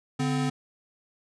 square tone pair together, 143.96 / 256.5 Hz, D3 / C4, -34 / -34 cents, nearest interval minor seventh, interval 1000 cents, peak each -28 dBFS, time 0.19-0.5 s, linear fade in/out 10 ms, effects resampled to 22050 Hz

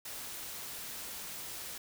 white noise, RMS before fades -43 dBFS, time 0.05-1.78 s, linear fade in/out 5 ms, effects none

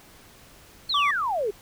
sine exponential sweep, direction down, 4435 to 385.4 Hz, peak -23 dBFS, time 0.89-1.51 s, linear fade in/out 10 ms
triangle tone, 1153 Hz, D6, 32 cents flat, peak -19 dBFS, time 0.94-1.11 s, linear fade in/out 5 ms
effects pink hiss -51 dBFS RMS until 1.61 s

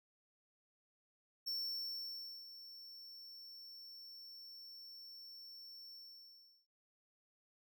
square tone with ADSR envelope, 5430 Hz, F8, 50 cents flat, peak -38 dBFS, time 1.46-6.67 s, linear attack 19 ms, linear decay 970 ms, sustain -14 dB, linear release 730 ms, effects none

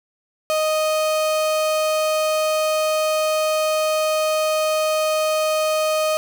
35% pulse tone, 622.3 Hz, D#5, in tune, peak -16 dBFS, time 0.5-6.17 s, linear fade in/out 0 ms, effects none

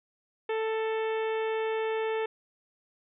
harmonic tone, 441.9 Hz, A4, 7 cents sharp, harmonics 1 / 2 / 3 / 4 / 5 / 6 / 7 / 8, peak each -28 / -36 / -43 / -41 / -43 / -45 / -50 / -52 dBFS, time 0.49-2.26 s, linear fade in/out 5 ms, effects none

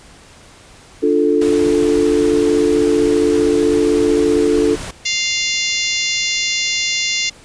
sine chord, D minor, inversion none, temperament equal, 293.7 / 349.2 / 440 Hz, D4 / F4 / A4, 0 / 0 / 0 cents, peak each -16 / -17 / -14 dBFS, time 1.02-4.76 s, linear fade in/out 20 ms
pink noise, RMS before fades -28 dBFS, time 1.41-4.91 s, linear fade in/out 5 ms
harmonic tone, 698.5 Hz, F5, in tune, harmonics 3 / 4 / 5 / 6 / 7 / 8 / 9 / 10, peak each -22 / -23 / -24 / -25 / -25 / -26 / -27 / -27 dBFS, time 5.05-7.3 s, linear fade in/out 10 ms
effects pink hiss -43 dBFS RMS until 7.44 s + resampled to 22050 Hz

